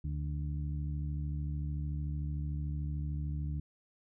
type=harmonic tone; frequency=73.42 Hz; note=D2; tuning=in tune; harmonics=1 / 2 / 3 / 4; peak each=-35 / -37 / -51 / -49 dBFS; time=0.04-3.6 s; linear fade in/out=5 ms; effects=none